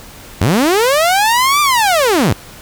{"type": "linear two-way sweep", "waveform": "sawtooth", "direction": "up then down", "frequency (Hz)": [75, 1200, 75], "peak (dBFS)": -6, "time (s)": [0.41, 2.33], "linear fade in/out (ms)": 5, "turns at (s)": 1.61, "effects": ["pink hiss -36 dBFS RMS until 2.61 s"]}